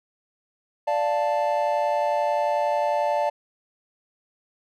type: chord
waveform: triangle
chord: D minor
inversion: none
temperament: equal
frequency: 587.3 / 698.5 / 880 Hz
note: D5 / F5 / A5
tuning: 0 / 0 / 0 cents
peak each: -22 / -25 / -23 dBFS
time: 0.87-3.3 s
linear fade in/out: 10 ms
effects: none